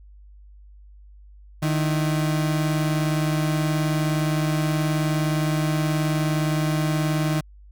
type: tone pair together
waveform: 35% pulse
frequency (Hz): 153.5 / 326.1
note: D#3 / E4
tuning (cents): -23 / -19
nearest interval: octave + minor second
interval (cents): 1304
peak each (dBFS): -19 / -29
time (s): 1.62-7.41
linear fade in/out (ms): 10
effects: added 50 Hz sine -44 dBFS peak until 7.71 s